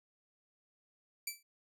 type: tone with exponential decay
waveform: 10% pulse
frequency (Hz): 2323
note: D7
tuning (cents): -20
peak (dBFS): -25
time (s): 1.27-1.43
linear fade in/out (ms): 5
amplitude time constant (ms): 33
effects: none